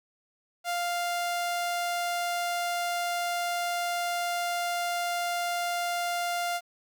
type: tone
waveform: sawtooth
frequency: 698.5 Hz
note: F5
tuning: in tune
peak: -24 dBFS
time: 0.64-6.61 s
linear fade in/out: 50 ms
effects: 10-bit